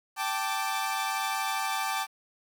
sawtooth chord, G suspended second, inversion none, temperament equal with one note detuned, 779 / 880 / 1174.7 Hz, G5 / A5 / D6, -11 / 0 / 0 cents, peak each -29 dBFS, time 0.16-2.07 s, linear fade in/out 50 ms, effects 9-bit

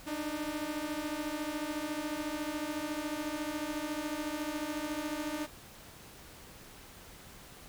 sawtooth beating tone pair, 294.1 / 308.1 Hz, D4 / D#4, +3 / -17 cents, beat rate 14 Hz, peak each -34 / -33 dBFS, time 0.06-5.47 s, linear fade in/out 20 ms, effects pink hiss -52 dBFS RMS until 7.68 s

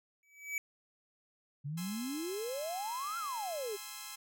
square tone with exponential growth, 2288 Hz, D7, 46 cents flat, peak -32 dBFS, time 0.23-0.58 s, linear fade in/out 1 ms, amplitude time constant 75 ms
sine exponential two-way sweep, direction up then down, 136.7 to 1396.9 to 386.4 Hz, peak -36 dBFS, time 1.64-3.77 s, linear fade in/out 20 ms, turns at 3.18 s
5% pulse chord, Ab augmented, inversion none, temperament equal, 830.6 / 1046.5 / 1318.5 Hz, Ab5 / C6 / E6, 0 / 0 / 0 cents, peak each -38 / -35 / -36 dBFS, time 1.77-4.16 s, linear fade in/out 10 ms
effects none

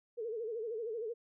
sine tone with vibrato, 451.6 Hz, A4, 45 cents sharp, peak -36 dBFS, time 0.17-1.14 s, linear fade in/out 20 ms, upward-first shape sine, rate 13 Hz, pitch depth 110 cents each way, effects none

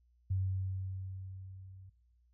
sine tone with level ramp, 94.7 Hz, F#2, 41 cents sharp, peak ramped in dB -29 to -51 dBFS, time 0.3-1.9 s, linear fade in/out 10 ms, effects noise-tail reverb RT60 0.7 s tail -18 dB re dry + added 60 Hz sine -66 dBFS peak until 2.33 s

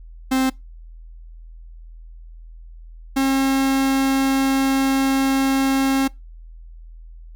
45% pulse tone pair in turn, 262.4 / 269.5 Hz, C4 / C#4, +5 / -49 cents, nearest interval unison, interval 46 cents, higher second, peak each -16 dBFS, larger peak neither, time 0.31-0.5 / 3.16-6.08 s, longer second, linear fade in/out 10 ms, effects noise-tail reverb RT60 0.2 s tail -23 dB re dry + added 41 Hz sine -37 dBFS peak until 7.35 s

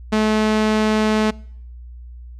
sawtooth tone with low-pass filter, 215.8 Hz, A3, 33 cents flat, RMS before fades -17 dBFS, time 0.12-1.31 s, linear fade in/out 10 ms, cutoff 6000 Hz, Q 0.6, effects noise-tail reverb RT60 0.7 s tail -25 dB re dry + added 60 Hz sine -34 dBFS peak until 2.39 s

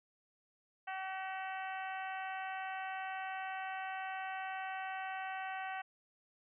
harmonic tone with a mistuned harmonic, 380.3 Hz, F#4, 48 cents sharp, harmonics 2 / 3 / 4 / 5 / 6 / 7 / 8, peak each -41 / -50 / -46 / -48 / -54 / -51 / -58 dBFS, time 0.87-5.82 s, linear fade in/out 10 ms, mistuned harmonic 6, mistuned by -17 cents, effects none

